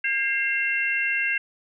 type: tone cluster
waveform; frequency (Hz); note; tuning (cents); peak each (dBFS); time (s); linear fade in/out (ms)
sine; 1614 / 2108 / 2722; G#6 / C7 / F7; -50 / +12 / -45; -26; 0.04-1.38; 5
effects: none